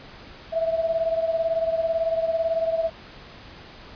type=beating tone pair; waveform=sine; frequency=653 / 671 Hz; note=E5 / E5; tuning=-17 / +31 cents; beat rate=18 Hz; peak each=-22 / -27 dBFS; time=0.52-2.9 s; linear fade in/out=20 ms; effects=pink hiss -44 dBFS RMS until 3.95 s + resampled to 11025 Hz